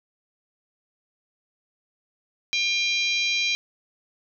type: harmonic tone with a mistuned harmonic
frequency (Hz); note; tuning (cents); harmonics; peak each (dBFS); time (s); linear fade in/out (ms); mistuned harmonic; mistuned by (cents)
799; G5; +33; 3 / 4 / 5 / 6 / 7 / 8; -24 / -30 / -27 / -35 / -34 / -37; 2.53-3.55; 0; 5; -17
effects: none